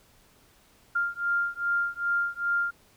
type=beating tone pair; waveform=sine; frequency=1396.9 / 1399.4 Hz; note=F6 / F6; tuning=0 / +3 cents; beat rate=2.5 Hz; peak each=-28 dBFS; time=0.95-2.71 s; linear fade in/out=10 ms; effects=pink hiss -60 dBFS RMS until 2.96 s